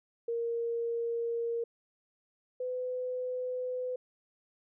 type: tone pair in turn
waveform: sine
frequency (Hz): 466.2 / 503.7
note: A#4 / B4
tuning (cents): 0 / +34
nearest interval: minor second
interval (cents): 134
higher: second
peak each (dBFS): -30 / -32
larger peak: first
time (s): 0.28-1.64 / 2.6-3.96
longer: neither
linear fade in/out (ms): 5
effects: none